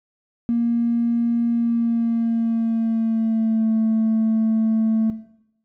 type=tone with pitch glide; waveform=triangle; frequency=234.6 to 221.6 Hz; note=A#3 to A3; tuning=+11 to +13 cents; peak=-13 dBFS; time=0.49-5.1 s; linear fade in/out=0 ms; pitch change=-98 cents; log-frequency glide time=1.48-3.66 s; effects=noise-tail reverb RT60 0.8 s tail -19 dB re dry + tanh soft clip ceiling -15 dBFS